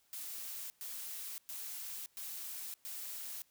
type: noise bursts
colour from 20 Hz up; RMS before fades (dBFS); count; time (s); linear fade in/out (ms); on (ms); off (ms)
blue; -44; 5; 0.13-3.42; 0; 570; 110
effects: white hiss -72 dBFS RMS until 3.5 s